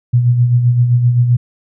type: tone with tremolo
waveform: sine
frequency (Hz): 121.7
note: B2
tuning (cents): -25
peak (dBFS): -6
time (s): 0.13-1.37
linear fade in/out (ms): 10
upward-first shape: sine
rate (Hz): 7.7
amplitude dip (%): 50
effects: none